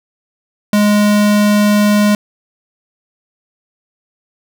square tone, 207.7 Hz, G#3, in tune, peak -9 dBFS, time 0.73-2.15 s, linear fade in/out 2 ms, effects none

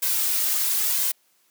blue noise with flanger, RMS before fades -23 dBFS, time 0.02-1.12 s, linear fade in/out 10 ms, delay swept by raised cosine 1.9 to 3.3 ms, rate 1 Hz, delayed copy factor +0.55, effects white hiss -64 dBFS RMS until 1.5 s + high-pass 200 Hz 12 dB/octave

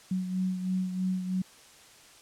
sine beating tone pair, 185 / 188.1 Hz, F#3 / F#3, 0 / +29 cents, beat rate 3.1 Hz, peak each -28 / -36 dBFS, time 0.11-1.42 s, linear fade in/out 5 ms, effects white hiss -54 dBFS RMS until 2.21 s + low-pass 9000 Hz 12 dB/octave

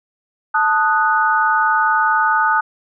sine chord, D# diminished, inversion second, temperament equal, 880 / 1244.5 / 1480 Hz, A5 / D#6 / F#6, 0 / 0 / 0 cents, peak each -17 dBFS, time 0.54-2.61 s, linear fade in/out 10 ms, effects none

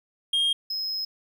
triangle tone pair in turn, 3230 / 5127 Hz, G#7 / E8, -49 / -49 cents, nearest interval minor sixth, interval 800 cents, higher second, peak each -19 / -26 dBFS, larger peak first, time 0.33-0.53 / 0.7-1.05 s, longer second, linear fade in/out 5 ms, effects 10-bit

